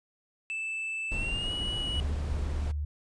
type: tone with pitch glide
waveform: triangle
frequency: 2637 to 2926 Hz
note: E7 to F#7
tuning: 0 to -20 cents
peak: -30 dBFS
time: 0.5-2 s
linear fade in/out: 0 ms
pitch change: +180 cents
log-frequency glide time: 1.1-1.53 s
type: noise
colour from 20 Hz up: brown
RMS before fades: -35 dBFS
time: 1.11-2.72 s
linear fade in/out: 10 ms
type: tone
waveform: sine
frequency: 73.7 Hz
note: D2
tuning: 7 cents sharp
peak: -29 dBFS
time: 1.95-2.85 s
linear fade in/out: 5 ms
effects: resampled to 22050 Hz